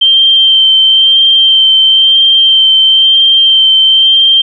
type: tone with vibrato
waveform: sine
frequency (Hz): 3136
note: G7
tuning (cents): 0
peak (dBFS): -3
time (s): 0.01-4.42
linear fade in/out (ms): 10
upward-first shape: sine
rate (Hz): 1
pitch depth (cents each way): 15
effects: none